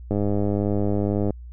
click train, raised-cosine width 2 ms, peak -11 dBFS, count 123, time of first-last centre 0.11-1.306 s, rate 102 Hz, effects added 60 Hz sine -36 dBFS peak until 1.52 s

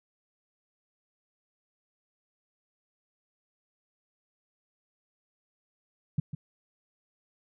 sine tone with echo, 147.6 Hz, D3, 9 cents sharp, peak -21 dBFS, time 6.18-6.2 s, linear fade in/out 5 ms, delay 150 ms, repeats 1, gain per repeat -10 dB, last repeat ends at 6.35 s, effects none

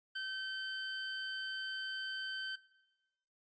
25% pulse tone, 1543 Hz, G6, 28 cents flat, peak -34 dBFS, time 0.15-2.56 s, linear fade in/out 10 ms, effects noise-tail reverb RT60 1.0 s tail -19 dB re dry + resampled to 16000 Hz

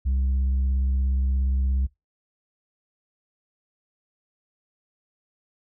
sine tone with vibrato, 65.8 Hz, C2, 10 cents sharp, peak -17 dBFS, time 0.05-1.87 s, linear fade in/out 20 ms, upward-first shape sine, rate 17 Hz, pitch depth 23 cents each way, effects noise-tail reverb RT60 0.2 s tail -24 dB re dry + tanh soft clip ceiling -19 dBFS

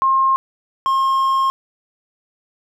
sine / triangle tone pair in turn, 1067 / 1070.8 Hz, C6 / C6, +34 / +40 cents, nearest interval unison, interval 6 cents, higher second, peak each -12 dBFS, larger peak neither, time 0.02-0.36 / 0.86-1.5 s, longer second, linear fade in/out 0 ms, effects none

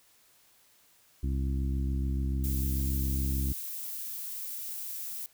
harmonic tone, 66.9 Hz, C2, 39 cents sharp, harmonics 1 / 2 / 3 / 4 / 5, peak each -28 / -36 / -40 / -40 / -45 dBFS, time 1.23-3.53 s, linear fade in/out 5 ms
violet noise, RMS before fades -38 dBFS, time 2.44-5.26 s, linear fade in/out 0 ms
effects white hiss -63 dBFS RMS until 5.33 s

